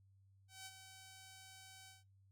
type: tone with ADSR envelope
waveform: 5% pulse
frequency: 764 Hz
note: G5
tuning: 45 cents flat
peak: -37 dBFS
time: 0.48-2.04 s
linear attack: 180 ms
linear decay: 43 ms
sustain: -8 dB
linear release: 160 ms
effects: noise-tail reverb RT60 0.2 s tail -17 dB re dry + added 97 Hz sine -66 dBFS peak until 2.31 s